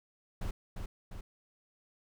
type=noise with echo; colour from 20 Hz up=brown; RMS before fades=-35 dBFS; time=0.41-0.51 s; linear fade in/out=5 ms; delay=350 ms; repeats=2; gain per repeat=-4 dB; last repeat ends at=1.21 s; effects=none